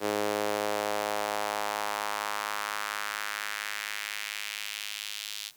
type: tone with high-pass filter sweep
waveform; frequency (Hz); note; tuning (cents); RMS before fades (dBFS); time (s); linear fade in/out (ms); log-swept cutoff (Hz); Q
sawtooth; 104.3; G#2; +8; -33; 0-5.52; 50; 410 to 3600; 1.7
effects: white hiss -59 dBFS RMS until 5.56 s